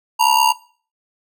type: ring-modulated tone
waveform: square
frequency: 932.3 Hz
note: A#5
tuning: in tune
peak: -9 dBFS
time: 0.19-0.53 s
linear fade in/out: 20 ms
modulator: 34.2 Hz
effects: noise-tail reverb RT60 0.4 s tail -18 dB re dry

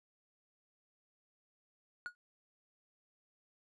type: tone with exponential decay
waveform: triangle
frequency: 1448 Hz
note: F#6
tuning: 38 cents flat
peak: -33 dBFS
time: 2.06-2.15 s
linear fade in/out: 0 ms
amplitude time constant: 18 ms
effects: resampled to 24000 Hz

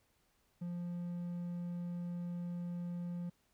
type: tone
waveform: triangle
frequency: 174.61 Hz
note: F3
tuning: in tune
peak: -36 dBFS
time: 0.61-3.3 s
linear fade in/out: 10 ms
effects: pink hiss -75 dBFS RMS until 3.53 s

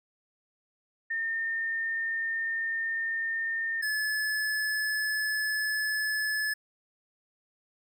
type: tone pair in turn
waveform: sine / square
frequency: 1818 / 1721.2 Hz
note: A#6 / A6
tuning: -44 / -39 cents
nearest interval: minor second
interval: 95 cents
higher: first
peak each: -28 dBFS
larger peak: neither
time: 1.1-3.82 / 3.82-6.54 s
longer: neither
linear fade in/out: 10 ms
effects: none

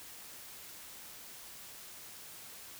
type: silence
effects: white hiss -50 dBFS RMS until 2.79 s

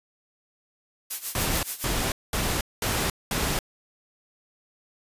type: noise with tremolo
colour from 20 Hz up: blue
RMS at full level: -28 dBFS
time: 1.1-1.85 s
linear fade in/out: 10 ms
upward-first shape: sine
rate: 7 Hz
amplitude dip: 80%
type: noise bursts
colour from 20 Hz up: pink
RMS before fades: -26 dBFS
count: 5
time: 1.35-3.59 s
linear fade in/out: 2 ms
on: 280 ms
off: 210 ms
effects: resampled to 32000 Hz

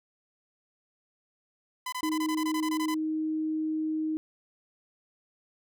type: tone bursts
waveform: sawtooth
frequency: 1008 Hz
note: B5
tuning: 35 cents sharp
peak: -28 dBFS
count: 13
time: 1.86-2.944 s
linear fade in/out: 5 ms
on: 64 ms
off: 21 ms
type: tone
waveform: sine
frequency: 312.9 Hz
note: D#4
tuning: 10 cents sharp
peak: -27 dBFS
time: 2.03-4.17 s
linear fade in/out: 0 ms
effects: none

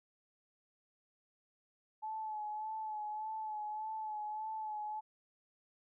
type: tone with vibrato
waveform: sine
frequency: 860 Hz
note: A5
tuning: 40 cents flat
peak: -38 dBFS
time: 2.02-5.01 s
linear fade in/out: 20 ms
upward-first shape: sine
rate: 1.7 Hz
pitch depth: 33 cents each way
effects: none

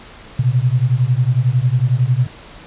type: beating tone pair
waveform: sine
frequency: 120 / 131 Hz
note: B2 / C3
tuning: -49 / +2 cents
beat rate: 11 Hz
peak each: -15 dBFS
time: 0.39-2.27 s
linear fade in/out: 5 ms
effects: pink hiss -39 dBFS RMS until 2.66 s + resampled to 8000 Hz

